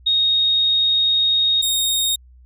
sine / sawtooth tone pair in turn, 3732 / 3715 Hz, A#7 / A#7, +1 / -7 cents, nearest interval unison, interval 8 cents, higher first, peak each -14 dBFS, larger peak neither, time 0.06-1.62 / 1.62-2.16 s, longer first, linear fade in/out 10 ms, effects added 62 Hz sine -44 dBFS peak until 2.45 s

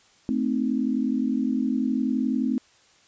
sine chord, A diminished, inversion none, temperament equal with one note detuned, 220 / 259.5 / 311.1 Hz, A3 / C4 / Eb4, 0 / -14 / 0 cents, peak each -26 / -24 / -30 dBFS, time 0.29-2.58 s, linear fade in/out 0 ms, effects white hiss -58 dBFS RMS until 3.07 s + resampled to 16000 Hz

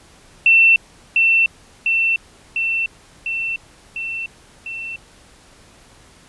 sine tone with echo, 2690 Hz, E7, 34 cents sharp, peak -8 dBFS, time 0.46-0.76 s, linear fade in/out 2 ms, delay 700 ms, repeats 6, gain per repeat -3 dB, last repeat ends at 4.96 s, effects pink hiss -48 dBFS RMS until 6.28 s + resampled to 24000 Hz

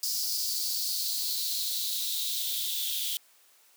blue noise with high-pass filter sweep, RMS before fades -31 dBFS, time 0.03-3.17 s, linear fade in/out 0 ms, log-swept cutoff 5000 to 3300 Hz, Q 6, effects white hiss -61 dBFS RMS until 3.76 s + high-pass 400 Hz 12 dB/octave

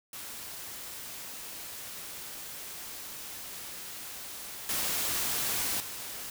white noise with level steps, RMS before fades -42 / -31 / -40 dBFS, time 0.13-6.3 s, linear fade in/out 2 ms, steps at 4.69 / 5.8 s, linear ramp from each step 2 ms, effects none

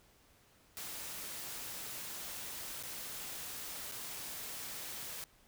white noise with dropouts, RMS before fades -44 dBFS, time 0.77-5.24 s, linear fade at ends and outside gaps 0 ms, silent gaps 2.827-2.835 / 3.915-3.921 s, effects pink hiss -66 dBFS RMS until 5.47 s

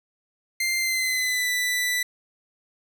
sawtooth tone with pitch glide, 2093 to 1980.1 Hz, C7 to B6, 0 to +4 cents, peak -19 dBFS, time 0.6-2.03 s, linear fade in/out 5 ms, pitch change -96 cents, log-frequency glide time 0.78-1.5 s, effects none

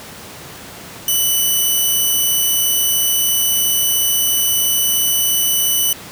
5% pulse tone, 2979 Hz, F#7, 11 cents sharp, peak -5 dBFS, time 1.08-5.93 s, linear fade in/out 2 ms, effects pink hiss -34 dBFS RMS until 6.11 s + high-pass 100 Hz 12 dB/octave

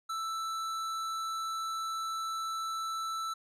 sine tone with hard clipping, 1323 Hz, E6, 6 cents sharp, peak -35 dBFS, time 0.09-3.34 s, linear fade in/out 10 ms, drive 13 dB, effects none

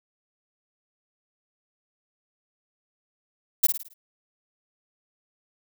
violet noise with echo, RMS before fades -17 dBFS, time 3.63-3.67 s, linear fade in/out 10 ms, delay 54 ms, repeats 5, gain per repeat -7 dB, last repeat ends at 3.94 s, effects none

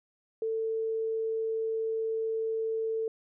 sine tone, 445.9 Hz, A4, 23 cents sharp, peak -28 dBFS, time 0.42-3.08 s, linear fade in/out 2 ms, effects none

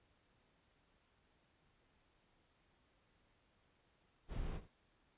brown noise with echo, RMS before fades -42 dBFS, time 4.28-4.61 s, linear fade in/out 50 ms, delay 80 ms, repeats 1, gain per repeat -15 dB, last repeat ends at 4.69 s, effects pink hiss -75 dBFS RMS until 5.17 s + resampled to 8000 Hz

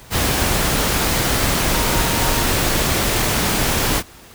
sine tone in noise, 929 Hz, A#5, 6 cents flat, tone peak -28 dBFS, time 1.71-2.48 s, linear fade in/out 50 ms, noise pink, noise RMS -18 dBFS, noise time 0.1-4.03 s, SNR -13 dB, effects pink hiss -43 dBFS RMS until 4.34 s

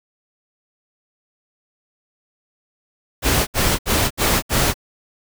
pink noise bursts, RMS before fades -17 dBFS, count 5, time 3.22-4.742 s, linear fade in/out 50 ms, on 250 ms, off 68 ms, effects none

